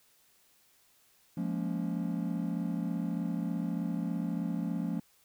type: chord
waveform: triangle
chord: Bb minor seventh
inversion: second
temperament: just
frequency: 174.81 / 209.8 / 233.1 / 279.7 Hz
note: F3 / Ab3 / Bb3 / Db4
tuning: +2 / +18 / 0 / +16 cents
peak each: -32 / -35 / -36 / -36 dBFS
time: 1.37-5 s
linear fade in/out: 5 ms
effects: white hiss -66 dBFS RMS until 5.24 s